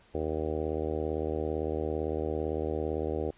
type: harmonic tone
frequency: 77.78 Hz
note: D#2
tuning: in tune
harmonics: 1 / 2 / 3 / 4 / 5 / 6 / 7 / 8 / 9 / 10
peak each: -36 / -43 / -42 / -37 / -35 / -35 / -39 / -44 / -45 / -46 dBFS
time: 0.14-3.31 s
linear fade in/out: 10 ms
effects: pink hiss -61 dBFS RMS until 3.37 s + resampled to 8000 Hz